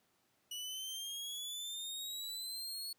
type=exponential sweep; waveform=sawtooth; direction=up; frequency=2927 to 4390 Hz; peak=-38 dBFS; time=0.51-2.93 s; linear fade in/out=5 ms; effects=pink hiss -75 dBFS RMS until 2.98 s + high-pass 150 Hz 12 dB/octave